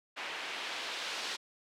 white noise with low-pass filter sweep, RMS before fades -39 dBFS, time 0.16-1.37 s, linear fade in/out 20 ms, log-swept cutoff 2500 to 4300 Hz, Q 1.2, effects high-pass 400 Hz 12 dB/octave

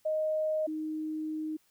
sine tone pair in turn, 622.3 / 311.1 Hz, D#5 / D#4, 0 / 0 cents, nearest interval octave, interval 1200 cents, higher first, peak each -27 / -32 dBFS, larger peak first, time 0.05-0.67 / 0.67-1.57 s, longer second, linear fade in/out 10 ms, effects white hiss -69 dBFS RMS until 1.7 s

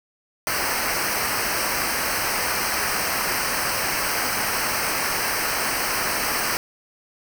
pink noise with comb filter, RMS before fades -24 dBFS, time 0.47-6.57 s, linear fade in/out 0 ms, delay 0.28 ms, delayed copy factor -0.85, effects none

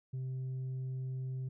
sine tone, 130 Hz, C3, 11 cents flat, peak -33 dBFS, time 0.13-1.49 s, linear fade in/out 10 ms, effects tanh soft clip ceiling -35 dBFS

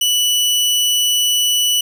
sawtooth tone, 2960 Hz, F#7, in tune, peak -10 dBFS, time 0.01-1.81 s, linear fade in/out 5 ms, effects none

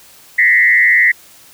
sine tone with frequency modulation, 1964 Hz, B6, 10 cents flat, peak -7 dBFS, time 0.38-1.12 s, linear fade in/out 10 ms, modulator 113 Hz, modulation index 1.2, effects white hiss -43 dBFS RMS until 1.53 s

